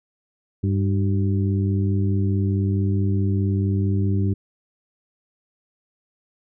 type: harmonic tone with a mistuned harmonic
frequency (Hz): 99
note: G2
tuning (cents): +18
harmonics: 1 / 2 / 3 / 4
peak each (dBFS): -19 / -25 / -29 / -32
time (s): 0.63-4.34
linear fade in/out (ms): 10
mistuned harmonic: 4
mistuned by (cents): -64
effects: none